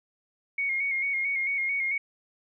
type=tone with vibrato; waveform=sine; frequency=2184 Hz; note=C#7; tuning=26 cents flat; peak=-25 dBFS; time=0.58-1.98 s; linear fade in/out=5 ms; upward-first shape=square; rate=4.5 Hz; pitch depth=37 cents each way; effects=none